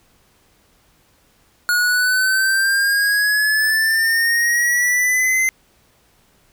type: exponential sweep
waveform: square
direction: up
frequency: 1442 to 2073 Hz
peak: -15 dBFS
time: 1.69-5.49 s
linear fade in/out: 0 ms
effects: pink hiss -57 dBFS RMS until 6.52 s